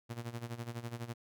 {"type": "tone with tremolo", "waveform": "sawtooth", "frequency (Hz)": 118.1, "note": "A#2", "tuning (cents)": 23, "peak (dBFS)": -33, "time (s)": [0.09, 1.14], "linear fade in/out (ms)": 20, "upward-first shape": "sine", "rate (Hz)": 12, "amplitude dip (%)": 80, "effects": []}